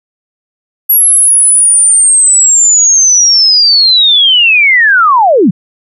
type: linear sweep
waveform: sine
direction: down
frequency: 11490 to 146.83 Hz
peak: -3 dBFS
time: 0.89-5.51 s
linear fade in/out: 10 ms
effects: none